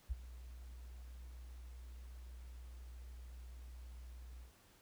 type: tone with ADSR envelope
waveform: sine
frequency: 61 Hz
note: B1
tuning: 21 cents flat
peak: -32 dBFS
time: 0.09-4.53 s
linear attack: 28 ms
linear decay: 20 ms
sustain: -17 dB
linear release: 120 ms
effects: tanh soft clip ceiling -28 dBFS + pink hiss -67 dBFS RMS until 4.81 s